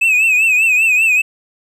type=tone with vibrato; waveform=triangle; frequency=2577 Hz; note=E7; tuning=40 cents flat; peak=-8 dBFS; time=0.01-1.22 s; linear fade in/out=10 ms; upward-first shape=triangle; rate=5.1 Hz; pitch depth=100 cents each way; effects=none